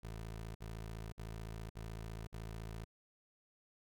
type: tone bursts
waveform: 20% pulse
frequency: 55 Hz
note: A1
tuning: in tune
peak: -39 dBFS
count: 5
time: 0.03-2.846 s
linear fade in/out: 10 ms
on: 520 ms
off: 54 ms
effects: none